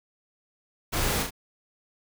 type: noise with echo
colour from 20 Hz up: pink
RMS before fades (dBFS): -28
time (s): 0.92-1.24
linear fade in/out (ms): 20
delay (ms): 34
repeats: 2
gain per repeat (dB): -4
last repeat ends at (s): 1.308
effects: none